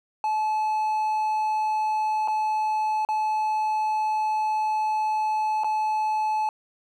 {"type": "tone with dropouts", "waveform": "triangle", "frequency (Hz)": 862, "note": "A5", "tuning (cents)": -36, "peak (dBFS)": -20, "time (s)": [0.24, 6.49], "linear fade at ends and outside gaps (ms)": 1, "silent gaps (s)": [[2.276, 2.282], [3.05, 3.088], [5.636, 5.644]], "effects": []}